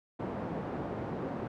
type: band-pass noise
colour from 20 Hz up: pink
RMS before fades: -37 dBFS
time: 0.19-1.48 s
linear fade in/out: 10 ms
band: 140 to 790 Hz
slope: 12 dB/octave
effects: none